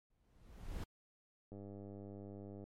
brown noise with exponential growth, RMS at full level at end -39 dBFS, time 0.1-0.84 s, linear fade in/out 5 ms, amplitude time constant 160 ms
click train, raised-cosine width 2 ms, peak -38 dBFS, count 113, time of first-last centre 1.52-2.64 s, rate 100 Hz
effects MP3 64 kbps

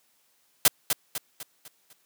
white noise with echo, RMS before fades -17 dBFS, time 0.65-0.68 s, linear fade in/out 2 ms, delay 250 ms, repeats 5, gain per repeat -7 dB, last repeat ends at 1.93 s, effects white hiss -67 dBFS RMS until 2.05 s + high-pass 150 Hz 12 dB/octave

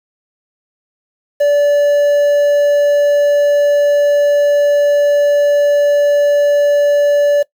triangle tone with quantisation, 579 Hz, D5, 25 cents flat, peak -6 dBFS, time 1.4-7.43 s, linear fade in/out 10 ms, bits 6, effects noise-tail reverb RT60 0.1 s tail -20 dB re dry

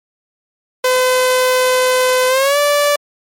sawtooth tone with pitch glide, 509 to 581.3 Hz, C5 to D5, -48 to -18 cents, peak -7 dBFS, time 0.84-2.96 s, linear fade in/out 5 ms, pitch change +230 cents, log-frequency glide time 2.28-2.58 s, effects MP3 64 kbps

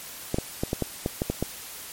clicks, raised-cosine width 2 ms, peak -11 dBFS, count 9, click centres 0.344 / 0.385 / 0.635 / 0.731 / 0.823 / 1.061 / 1.219 / 1.3 / 1.426 s, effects white hiss -40 dBFS RMS until 1.92 s + MP3 64 kbps

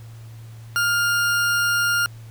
40% pulse tone, 1408 Hz, F6, 14 cents sharp, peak -17 dBFS, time 0.76-2.06 s, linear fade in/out 0 ms, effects added 113 Hz sine -37 dBFS peak until 2.3 s + pink hiss -52 dBFS RMS until 2.3 s

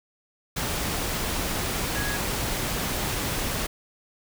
sine tone in noise, 1661 Hz, G#6, in tune, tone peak -31 dBFS, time 1.95-2.17 s, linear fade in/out 10 ms, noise pink, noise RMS -28 dBFS, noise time 0.56-3.67 s, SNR -6 dB, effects none

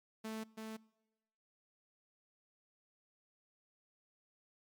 sawtooth tone with echo, 220 Hz, A3, in tune, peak -37 dBFS, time 0.24-0.44 s, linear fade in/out 10 ms, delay 330 ms, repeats 1, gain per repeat -3 dB, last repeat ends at 0.77 s, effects noise-tail reverb RT60 1.0 s tail -24 dB re dry + MP3 96 kbps

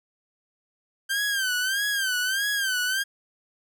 sawtooth tone with vibrato, 1568 Hz, G6, in tune, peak -20 dBFS, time 1.09-3.04 s, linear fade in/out 20 ms, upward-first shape sine, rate 1.6 Hz, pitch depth 110 cents each way, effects none

